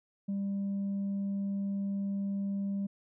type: tone with tanh clipping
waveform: sine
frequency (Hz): 198.2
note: G3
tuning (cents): +19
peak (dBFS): -31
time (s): 0.28-2.87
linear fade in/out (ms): 10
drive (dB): 1
effects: none